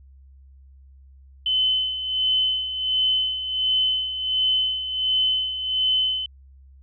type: tone with tremolo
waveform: sine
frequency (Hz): 3041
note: F#7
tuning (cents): +47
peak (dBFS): -17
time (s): 1.46-6.26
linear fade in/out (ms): 2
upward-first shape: sine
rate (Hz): 1.4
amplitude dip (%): 65
effects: added 67 Hz sine -46 dBFS peak until 6.82 s